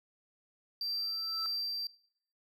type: tone with tremolo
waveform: triangle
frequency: 4699 Hz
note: D8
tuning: in tune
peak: -31 dBFS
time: 0.81-1.87 s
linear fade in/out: 2 ms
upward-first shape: sine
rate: 1.8 Hz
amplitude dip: 25%
type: tone with exponential growth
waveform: triangle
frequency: 1318.5 Hz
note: E6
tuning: in tune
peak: -36 dBFS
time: 0.81-1.46 s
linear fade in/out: 0 ms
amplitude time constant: 140 ms
effects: noise-tail reverb RT60 0.6 s tail -20 dB re dry + tanh soft clip ceiling -23 dBFS